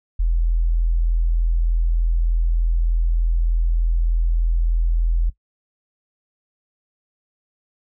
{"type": "tone", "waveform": "sine", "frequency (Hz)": 41.66, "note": "E1", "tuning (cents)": 19, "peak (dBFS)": -15, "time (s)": [0.19, 5.3], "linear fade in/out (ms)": 10, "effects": ["noise-tail reverb RT60 0.1 s tail -17 dB re dry"]}